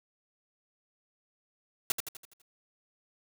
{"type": "noise with echo", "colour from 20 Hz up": "white", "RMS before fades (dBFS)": -27, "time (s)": [1.9, 1.92], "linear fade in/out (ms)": 2, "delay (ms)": 83, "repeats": 6, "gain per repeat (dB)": -6, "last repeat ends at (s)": 2.418, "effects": []}